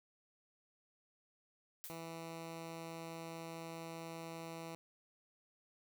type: noise with exponential decay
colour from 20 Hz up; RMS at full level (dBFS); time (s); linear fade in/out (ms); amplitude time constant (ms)
blue; -45; 1.84-2.09; 0; 53
type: tone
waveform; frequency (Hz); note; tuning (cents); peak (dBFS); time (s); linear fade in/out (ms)
10% pulse; 164.81; E3; 0; -37; 1.9-4.75; 0
effects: none